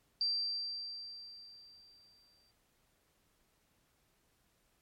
sine tone with exponential decay, 4699 Hz, D8, in tune, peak -29 dBFS, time 0.21-2.51 s, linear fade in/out 1 ms, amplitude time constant 500 ms, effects pink hiss -74 dBFS RMS until 4.81 s + MP3 64 kbps

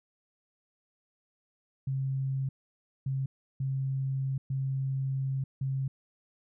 sine tone bursts at uneven times, 134.3 Hz, C3, 46 cents sharp, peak -28 dBFS, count 5, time 1.87-2.49 / 3.06-3.26 / 3.6-4.38 / 4.5-5.44 / 5.61-5.88 s, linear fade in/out 5 ms, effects none

